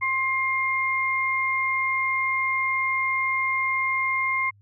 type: tone pair together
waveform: sine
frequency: 1059.5 / 2119 Hz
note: C6 / C7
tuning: +21 / +21 cents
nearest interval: octave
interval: 1200 cents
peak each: -26 / -23 dBFS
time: 0.01-4.51 s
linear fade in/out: 20 ms
effects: added 101 Hz sine -53 dBFS peak until 4.61 s